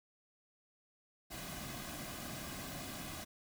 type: noise with comb filter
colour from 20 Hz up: pink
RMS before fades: -45 dBFS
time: 1.3-3.25 s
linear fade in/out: 20 ms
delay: 2.2 ms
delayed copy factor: -0.6
effects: none